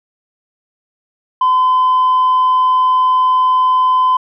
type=tone; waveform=sine; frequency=1020 Hz; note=C6; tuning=44 cents flat; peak=-7 dBFS; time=1.41-4.17 s; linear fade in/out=5 ms; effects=tanh soft clip ceiling -7 dBFS